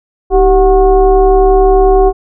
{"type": "tone with frequency modulation", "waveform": "sine", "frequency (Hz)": 386.6, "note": "G4", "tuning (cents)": -24, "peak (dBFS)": -4, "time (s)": [0.3, 2.13], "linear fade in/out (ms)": 50, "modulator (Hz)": 351, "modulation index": 1, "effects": []}